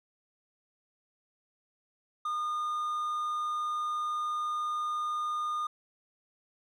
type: tone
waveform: triangle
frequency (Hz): 1219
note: D#6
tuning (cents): -36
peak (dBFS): -28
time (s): 2.25-5.67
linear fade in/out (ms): 5
effects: none